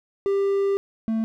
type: tone pair in turn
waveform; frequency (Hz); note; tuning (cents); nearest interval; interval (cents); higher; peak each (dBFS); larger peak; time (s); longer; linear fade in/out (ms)
triangle; 395.8 / 222.9; G4 / A3; +17 / +23; minor seventh; 994; first; -17 / -19; first; 0.26-0.77 / 1.08-1.24; first; 0
effects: none